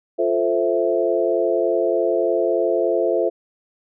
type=chord; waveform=sine; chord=F major seventh; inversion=none; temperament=equal; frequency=349.2 / 440 / 523.3 / 659.3 Hz; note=F4 / A4 / C5 / E5; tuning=0 / 0 / 0 / 0 cents; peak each=-22 dBFS; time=0.18-3.3 s; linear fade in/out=20 ms; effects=none